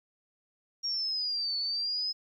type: exponential two-way sweep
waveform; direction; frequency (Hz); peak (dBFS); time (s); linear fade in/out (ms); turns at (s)
sine; down then up; 5610 to 4435 to 5120; -29; 0.83-2.13; 20; 1.58
effects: 11-bit